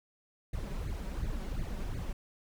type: noise with flanger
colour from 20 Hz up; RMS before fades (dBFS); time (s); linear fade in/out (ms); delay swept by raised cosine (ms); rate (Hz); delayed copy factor
brown; -36; 0.53-2.13; 5; 0.45 to 5.35; 2.8; +0.9
effects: none